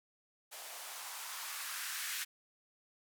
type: noise with band-pass filter sweep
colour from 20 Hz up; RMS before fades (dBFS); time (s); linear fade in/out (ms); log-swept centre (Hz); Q
violet; -43; 0.51-2.25; 20; 620 to 1800; 2
effects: none